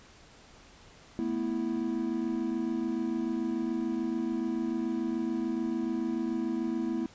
triangle chord, A suspended second, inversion none, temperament equal, 220 / 246.9 / 329.6 Hz, A3 / B3 / E4, 0 / 0 / 0 cents, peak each -33 / -31 / -30 dBFS, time 1.19-7.06 s, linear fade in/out 0 ms, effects pink hiss -55 dBFS RMS until 7.14 s + resampled to 16000 Hz

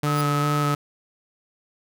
sawtooth tone with vibrato, 146.83 Hz, D3, in tune, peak -17 dBFS, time 0.03-0.75 s, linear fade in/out 5 ms, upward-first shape square, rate 2.5 Hz, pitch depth 11 cents each way
10% pulse tone with exponential growth, 4900 Hz, D#8, 27 cents flat, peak -26 dBFS, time 0.04-0.21 s, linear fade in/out 1 ms, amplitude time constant 35 ms
sine tone, 1281 Hz, E6, 50 cents flat, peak -25 dBFS, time 0.06-0.75 s, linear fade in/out 10 ms
effects none

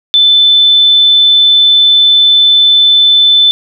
sine tone, 3520 Hz, A7, in tune, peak -3 dBFS, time 0.14-3.51 s, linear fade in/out 0 ms, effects none

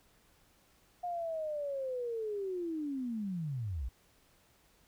sine linear sweep, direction down, 717 to 53 Hz, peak -34 dBFS, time 1.03-3.89 s, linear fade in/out 10 ms, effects pink hiss -67 dBFS RMS until 4.87 s

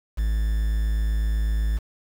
triangle tone with quantisation, 54 Hz, A1, 32 cents flat, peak -18 dBFS, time 0.17-1.79 s, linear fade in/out 20 ms, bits 7, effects none

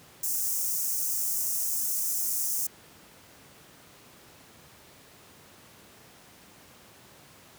white high-pass noise, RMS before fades -29 dBFS, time 0.23-2.67 s, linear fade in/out 5 ms, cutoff 5700 Hz, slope 48 dB/octave, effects pink hiss -53 dBFS RMS until 7.58 s + high-pass 100 Hz 12 dB/octave

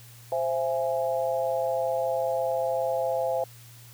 sine chord, C augmented, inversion none, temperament equal with one note detuned, 523.3 / 668.5 / 830.6 Hz, C5 / E5 / G#5, 0 / +24 / 0 cents, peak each -27 / -28 / -32 dBFS, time 0.32-3.44 s, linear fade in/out 2 ms, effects added 118 Hz sine -48 dBFS peak until 3.93 s + white hiss -52 dBFS RMS until 3.93 s

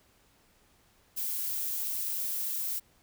violet noise, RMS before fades -33 dBFS, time 1.16-2.8 s, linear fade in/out 20 ms, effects pink hiss -65 dBFS RMS until 3.02 s

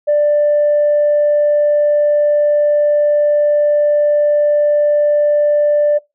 sine tone, 590 Hz, D5, 8 cents sharp, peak -8 dBFS, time 0.07-5.99 s, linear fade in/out 20 ms, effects noise-tail reverb RT60 0.2 s tail -21 dB re dry + tanh soft clip ceiling -6 dBFS

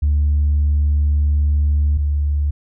sine tone pair in turn, 73.42 / 72.95 Hz, D2 / D2, 0 / -11 cents, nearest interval unison, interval 11 cents, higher first, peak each -11 / -14 dBFS, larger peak first, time 0.02-1.98 / 1.98-2.51 s, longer first, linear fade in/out 10 ms, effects tanh soft clip ceiling -10 dBFS

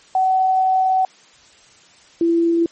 sine tone pair in turn, 754 / 335.9 Hz, F#5 / E4, +32 / +33 cents, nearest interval octave + major second, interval 1399 cents, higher first, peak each -13 dBFS, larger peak neither, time 0.15-1.05 / 2.21-2.66 s, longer first, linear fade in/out 2 ms, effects white hiss -49 dBFS RMS until 2.71 s + MP3 32 kbps

